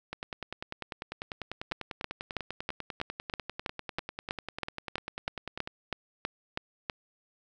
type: two click trains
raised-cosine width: 0.3 ms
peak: -20 / -15 dBFS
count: 57 / 17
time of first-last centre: 0.13-5.675 / 1.72-6.898 s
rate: 10.1 / 3.09 Hz
effects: none